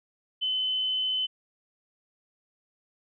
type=tone; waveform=sine; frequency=3038 Hz; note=F#7; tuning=45 cents sharp; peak=-25 dBFS; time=0.41-1.27 s; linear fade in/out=20 ms; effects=none